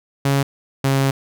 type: tone pair in turn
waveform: sawtooth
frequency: 138.59 / 136.05 Hz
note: C#3 / C#3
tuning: 0 / -32 cents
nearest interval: unison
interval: 32 cents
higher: first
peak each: -11 dBFS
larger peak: neither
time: 0.25-0.43 / 0.84-1.11 s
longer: second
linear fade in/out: 5 ms
effects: none